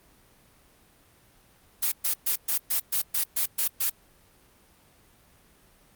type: noise bursts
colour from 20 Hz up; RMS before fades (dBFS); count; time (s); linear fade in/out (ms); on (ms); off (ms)
blue; -25; 10; 1.82-3.9; 10; 100; 120
effects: pink hiss -59 dBFS RMS until 5.95 s + Opus 32 kbps